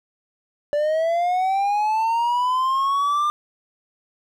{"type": "linear sweep", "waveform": "triangle", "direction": "up", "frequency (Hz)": [580, 1201], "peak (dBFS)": -16, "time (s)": [0.73, 3.3], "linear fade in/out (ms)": 0, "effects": []}